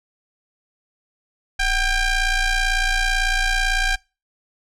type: ring-modulated tone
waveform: sawtooth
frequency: 789 Hz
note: G5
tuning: 11 cents sharp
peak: -11 dBFS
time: 1.59-3.96 s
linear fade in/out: 10 ms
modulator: 818 Hz
effects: noise-tail reverb RT60 0.3 s tail -25 dB re dry + low-pass 8000 Hz 12 dB/octave